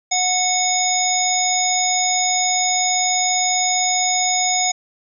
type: harmonic tone with a mistuned harmonic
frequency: 734 Hz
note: F#5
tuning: 14 cents flat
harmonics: 1 / 3 / 5 / 7 / 9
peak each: -21 / -25 / -26 / -26 / -19 dBFS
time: 0.11-4.72 s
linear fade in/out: 10 ms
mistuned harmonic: 9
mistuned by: +29 cents
effects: none